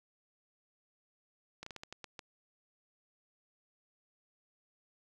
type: slowing click train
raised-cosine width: 0.2 ms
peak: -27 dBFS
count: 8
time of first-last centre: 1.63-2.192 s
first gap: 34 ms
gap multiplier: 1.28
effects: none